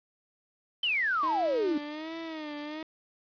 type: exponential sweep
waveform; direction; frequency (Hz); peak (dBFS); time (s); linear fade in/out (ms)
sine; down; 3136 to 282; -25; 0.83-1.78; 5
type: tone with vibrato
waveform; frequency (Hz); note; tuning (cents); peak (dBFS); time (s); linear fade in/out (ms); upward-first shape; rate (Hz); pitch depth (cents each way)
sawtooth; 311.1; D#4; 0; -32; 1.23-2.83; 2; sine; 1.3; 100
effects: resampled to 11025 Hz + 8-bit